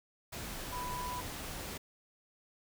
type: tone in noise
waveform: sine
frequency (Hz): 990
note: B5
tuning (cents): +4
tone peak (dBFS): -38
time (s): 0.72-1.21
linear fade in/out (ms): 10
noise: pink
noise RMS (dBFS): -42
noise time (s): 0.32-1.78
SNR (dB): +1
effects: none